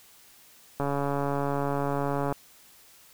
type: click train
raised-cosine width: 1 ms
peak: -15 dBFS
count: 216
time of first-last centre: 0.8-2.325 s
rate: 141 Hz
effects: white hiss -55 dBFS RMS until 3.13 s